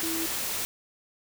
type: tone in noise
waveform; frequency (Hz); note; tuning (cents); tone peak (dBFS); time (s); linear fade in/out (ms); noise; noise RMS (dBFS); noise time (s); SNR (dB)
sine; 327.4; E4; -12; -31; 0.03-0.26; 0; white; -31; 0-0.65; -3
effects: none